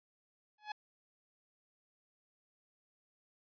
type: tone with exponential growth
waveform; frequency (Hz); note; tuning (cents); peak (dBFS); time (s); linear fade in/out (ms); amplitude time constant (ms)
sawtooth; 845; G#5; +30; -32; 0.58-0.72; 5; 29
effects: resampled to 11025 Hz